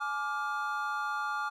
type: chord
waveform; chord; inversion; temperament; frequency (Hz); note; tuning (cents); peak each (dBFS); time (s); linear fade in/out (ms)
triangle; D diminished; second; just; 845.8 / 1174.7 / 1409.6; Ab5 / D6 / F6; +31 / 0 / +16; -35 / -33 / -33; 0-1.5; 20
effects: none